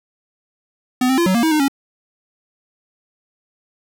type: tone with pitch steps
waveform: square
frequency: 252.3 / 262.4 / 342.4 / 186.9 / 234.8 / 319.8 / 305.9 / 276 Hz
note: B3 / C4 / F4 / F#3 / A#3 / D#4 / D#4 / C#4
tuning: +37 / +5 / -34 / +18 / +13 / +48 / -29 / -7 cents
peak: -14 dBFS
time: 1.01-1.682 s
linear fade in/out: 5 ms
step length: 84 ms
effects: none